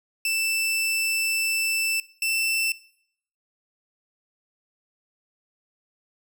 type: tone pair in turn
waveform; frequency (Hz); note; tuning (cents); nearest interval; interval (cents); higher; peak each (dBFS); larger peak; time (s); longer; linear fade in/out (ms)
sawtooth; 2655 / 2668; E7 / E7; +12 / +20; unison; 8; second; -19; neither; 0.25-2 / 2.22-2.72; first; 2
effects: noise-tail reverb RT60 0.7 s tail -21 dB re dry